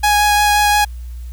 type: tone with vibrato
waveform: sawtooth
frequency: 830.6 Hz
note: G#5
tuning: in tune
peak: -7 dBFS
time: 0.03-0.85 s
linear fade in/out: 10 ms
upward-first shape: sine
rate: 5.7 Hz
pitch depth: 9 cents each way
effects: added 60 Hz sine -26 dBFS peak until 1.32 s + white hiss -51 dBFS RMS until 1.32 s